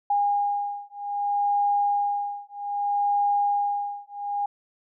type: beating tone pair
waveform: sine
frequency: 814 / 814.63 Hz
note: G#5 / G#5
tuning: -35 / -34 cents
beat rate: 0.63 Hz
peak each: -25 dBFS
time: 0.1-4.46 s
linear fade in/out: 5 ms
effects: none